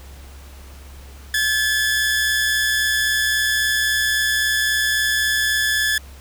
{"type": "tone pair together", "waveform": "sawtooth", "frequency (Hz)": [1600, 1723.7], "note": ["G6", "A6"], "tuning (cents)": [35, -36], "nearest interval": "minor second", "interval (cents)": 129, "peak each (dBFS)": [-23, -14], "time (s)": [1.34, 5.98], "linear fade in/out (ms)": 2, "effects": ["added 68 Hz sine -38 dBFS peak until 6.2 s", "pink hiss -46 dBFS RMS until 6.2 s"]}